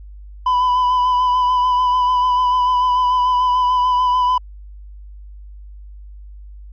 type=tone with vibrato; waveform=triangle; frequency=998 Hz; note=B5; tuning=18 cents sharp; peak=-11 dBFS; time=0.46-4.38 s; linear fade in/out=5 ms; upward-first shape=sine; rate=6.8 Hz; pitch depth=23 cents each way; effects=added 50 Hz sine -34 dBFS peak until 6.72 s + resampled to 11025 Hz